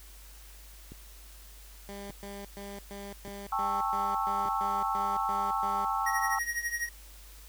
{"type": "click train", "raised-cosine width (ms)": 3, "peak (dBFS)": -32, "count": 4, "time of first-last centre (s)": [0.92, 4.458], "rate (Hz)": 0.848}
{"type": "tone bursts", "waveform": "15% pulse", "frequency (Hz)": 200, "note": "G3", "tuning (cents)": 35, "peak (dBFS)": -34, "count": 12, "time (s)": [1.89, 5.85], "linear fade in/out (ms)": 0, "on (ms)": 220, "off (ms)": 120}
{"type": "chord", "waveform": "sine", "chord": "A dominant seventh", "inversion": "third", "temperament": "just", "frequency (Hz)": [792, 880, 1100, 1320], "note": ["G5", "A5", "C#6", "E6"], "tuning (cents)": [18, 0, -14, 2], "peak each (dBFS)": -33, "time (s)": [3.52, 6.39], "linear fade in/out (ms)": 5}
{"type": "tone with tremolo", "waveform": "square", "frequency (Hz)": 1888, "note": "A#6", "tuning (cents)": 22, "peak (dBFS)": -28, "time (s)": [6.06, 6.89], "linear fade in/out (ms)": 5, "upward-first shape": "triangle", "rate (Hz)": 12, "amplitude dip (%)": 85}
{"effects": ["added 50 Hz sine -49 dBFS peak until 7.48 s", "white hiss -54 dBFS RMS until 7.48 s"]}